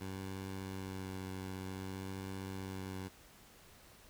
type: tone with vibrato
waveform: 15% pulse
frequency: 95 Hz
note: F#2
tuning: 46 cents sharp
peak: -35 dBFS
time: 0-3.09 s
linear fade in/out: 20 ms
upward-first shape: sine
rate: 0.54 Hz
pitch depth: 16 cents each way
effects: pink hiss -60 dBFS RMS until 4.09 s